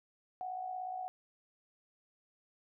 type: tone with amplitude modulation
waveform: sine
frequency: 740 Hz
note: F#5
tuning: in tune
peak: -35 dBFS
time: 0.41-1.08 s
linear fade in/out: 0 ms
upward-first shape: sine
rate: 56.9 Hz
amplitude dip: 55%
effects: none